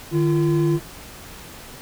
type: tone pair together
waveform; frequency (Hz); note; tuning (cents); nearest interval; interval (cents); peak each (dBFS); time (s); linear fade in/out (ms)
triangle; 152.03 / 341.3; D#3 / F4; -40 / -40; octave + major second; 1400; -17; 0.11-0.8; 50
effects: pink hiss -40 dBFS RMS until 1.81 s